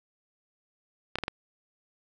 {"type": "clicks", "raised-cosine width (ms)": 0.3, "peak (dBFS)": -14, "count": 4, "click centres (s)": [1.156, 1.186, 1.237, 1.281], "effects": []}